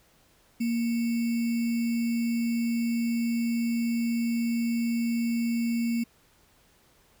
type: tone with sample-and-hold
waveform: sine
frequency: 233.1 Hz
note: A#3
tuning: in tune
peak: -24 dBFS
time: 0.6-6.04 s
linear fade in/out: 10 ms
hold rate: 2450 Hz
effects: pink hiss -62 dBFS RMS until 7.2 s